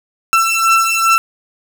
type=beating tone pair; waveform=30% pulse; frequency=1337 / 1339.5 Hz; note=E6 / E6; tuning=+24 / +27 cents; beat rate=2.5 Hz; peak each=-11 dBFS; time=0.33-1.18 s; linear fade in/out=0 ms; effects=none